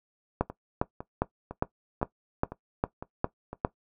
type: two click trains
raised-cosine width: 1 ms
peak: -10 / -23 dBFS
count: 9 / 7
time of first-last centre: 0.41-3.649 / 0.5-3.53 s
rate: 2.47 / 1.98 Hz
effects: noise-tail reverb RT60 0.1 s tail -17 dB re dry